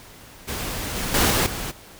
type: noise with level steps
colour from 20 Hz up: pink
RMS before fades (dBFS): -29 / -27 / -18 / -20 / -30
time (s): 0.47-1.72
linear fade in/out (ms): 20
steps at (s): 0.95 / 1.14 / 1.3 / 1.46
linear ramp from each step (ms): 5
effects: pink hiss -45 dBFS RMS until 1.99 s